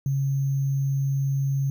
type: tone with sample-and-hold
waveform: sine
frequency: 137.1 Hz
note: C#3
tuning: 19 cents flat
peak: -21 dBFS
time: 0.06-1.7 s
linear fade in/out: 2 ms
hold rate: 6300 Hz
effects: none